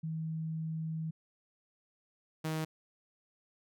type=tone pair in turn; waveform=sine / sawtooth; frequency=160 / 157.8 Hz; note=D#3 / D#3; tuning=+49 / +25 cents; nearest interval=unison; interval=24 cents; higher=first; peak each=-34 / -29 dBFS; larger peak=second; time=0.03-1.11 / 2.44-2.65 s; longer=first; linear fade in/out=10 ms; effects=none